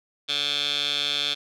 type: tone with band-pass filter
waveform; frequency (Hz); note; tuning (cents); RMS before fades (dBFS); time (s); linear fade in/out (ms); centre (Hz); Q
15% pulse; 144.9; D3; -23; -26; 0.28-1.35; 20; 3600; 6.4
effects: none